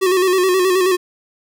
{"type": "tone with vibrato", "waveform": "square", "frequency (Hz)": 370.6, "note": "F#4", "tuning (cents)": 3, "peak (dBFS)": -13, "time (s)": [0.01, 0.97], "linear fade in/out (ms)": 20, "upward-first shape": "square", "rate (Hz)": 9.4, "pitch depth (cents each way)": 48, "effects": []}